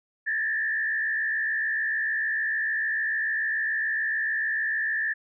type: tone with frequency modulation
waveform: sine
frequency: 1760 Hz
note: A6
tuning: in tune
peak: -24 dBFS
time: 0.26-5.14 s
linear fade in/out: 20 ms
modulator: 66.8 Hz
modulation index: 1.1
effects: none